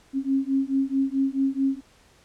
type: beating tone pair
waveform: sine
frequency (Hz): 268.2 / 272.8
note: C4 / C#4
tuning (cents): +43 / -28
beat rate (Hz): 4.6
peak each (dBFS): -24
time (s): 0.13-1.81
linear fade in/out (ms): 50
effects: pink hiss -57 dBFS RMS until 2.24 s + low-pass 9000 Hz 12 dB/octave